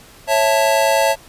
square chord, A major, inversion first, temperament just, 550 / 660 / 880 Hz, C#5 / E5 / A5, -14 / +2 / 0 cents, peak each -18 dBFS, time 0.27-1.16 s, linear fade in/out 50 ms, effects pink hiss -44 dBFS RMS until 1.28 s + resampled to 32000 Hz

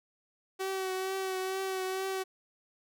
sawtooth tone with vibrato, 379.2 Hz, F#4, 43 cents sharp, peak -28 dBFS, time 0.59-2.24 s, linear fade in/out 20 ms, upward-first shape triangle, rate 2.2 Hz, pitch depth 28 cents each way, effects none

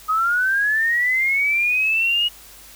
sine linear sweep, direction up, 1245 to 2900 Hz, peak -16 dBFS, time 0.08-2.29 s, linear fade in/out 20 ms, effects added 50 Hz sine -51 dBFS peak until 2.75 s + white hiss -44 dBFS RMS until 2.75 s

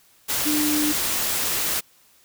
sine tone in noise, 300 Hz, D4, 37 cents sharp, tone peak -21 dBFS, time 0.45-0.93 s, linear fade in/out 20 ms, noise white, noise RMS -24 dBFS, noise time 0.28-1.81 s, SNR 0 dB, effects white hiss -57 dBFS RMS until 2.24 s

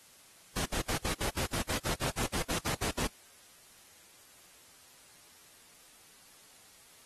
pink noise bursts, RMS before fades -33 dBFS, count 16, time 0.56-3.073 s, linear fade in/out 10 ms, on 98 ms, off 63 ms, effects white hiss -58 dBFS RMS until 7.05 s + AAC 32 kbps

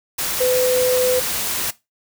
sine tone in noise, 504 Hz, B4, 35 cents sharp, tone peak -15 dBFS, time 0.4-1.2 s, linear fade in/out 10 ms, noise white, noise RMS -23 dBFS, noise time 0.18-1.71 s, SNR +5 dB, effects noise-tail reverb RT60 0.2 s tail -17 dB re dry

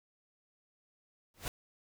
pink noise with exponential growth, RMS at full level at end -34 dBFS, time 1.34-1.48 s, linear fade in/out 1 ms, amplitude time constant 30 ms, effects none

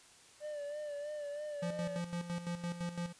triangle tone with vibrato, 589 Hz, D5, 5 cents sharp, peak -37 dBFS, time 0.4-2.01 s, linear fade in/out 50 ms, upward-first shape sine, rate 3.1 Hz, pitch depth 46 cents each way
square tone with tremolo, 173.2 Hz, F3, 14 cents flat, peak -36 dBFS, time 1.62-3.13 s, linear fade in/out 10 ms, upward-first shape square, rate 5.9 Hz, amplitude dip 65%
effects white hiss -60 dBFS RMS until 3.19 s + resampled to 22050 Hz

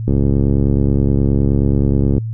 click train, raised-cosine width 3 ms, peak -3 dBFS, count 147, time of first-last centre 0.08-2.181 s, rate 69.5 Hz, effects noise-tail reverb RT60 0.1 s tail -25 dB re dry + added 112 Hz sine -20 dBFS peak until 2.33 s

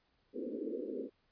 white band-pass noise, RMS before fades -40 dBFS, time 0.33-1.1 s, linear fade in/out 50 ms, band 220 to 510 Hz, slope 96 dB/octave, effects pink hiss -75 dBFS RMS until 1.31 s + resampled to 11025 Hz

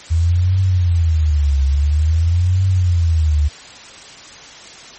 sine tone with vibrato, 80.5 Hz, E2, 41 cents flat, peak -11 dBFS, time 0.1-3.49 s, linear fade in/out 20 ms, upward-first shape triangle, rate 0.49 Hz, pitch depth 300 cents each way, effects white hiss -37 dBFS RMS until 4.98 s + MP3 32 kbps

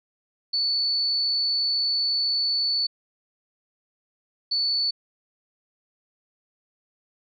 sine tone bursts at uneven times, 4466 Hz, C#8, 12 cents sharp, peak -21 dBFS, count 2, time 0.53-2.87 / 4.51-4.91 s, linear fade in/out 10 ms, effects none

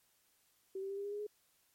sine tone with pitch steps, 384 / 389.6 / 395.3 / 401 / 406.8 / 412.8 / 418.8 Hz, G4 / G4 / G4 / G4 / G#4 / G#4 / G#4, -36 / -11 / +15 / +39 / -36 / -10 / +15 cents, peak -38 dBFS, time 0.75-1.268 s, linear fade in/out 5 ms, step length 74 ms, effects white hiss -73 dBFS RMS until 1.74 s + MP3 64 kbps

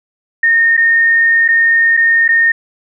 sine tone with dropouts, 1836 Hz, A#6, 27 cents flat, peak -7 dBFS, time 0.43-2.52 s, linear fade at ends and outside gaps 5 ms, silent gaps 0.769-0.775 / 1.48-1.486 / 1.969-1.973 / 2.28-2.288 s, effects none

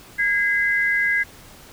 sine tone pair together, 1641 / 2043 Hz, G#6 / C7, -21 / -42 cents, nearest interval major third, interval 379 cents, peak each -20 dBFS, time 0.18-1.24 s, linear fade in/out 20 ms, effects pink hiss -45 dBFS RMS until 1.72 s

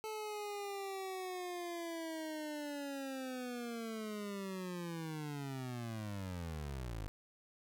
25% pulse linear sweep, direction down, 436.8 to 49 Hz, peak -37 dBFS, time 0.04-7.08 s, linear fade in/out 0 ms, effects none

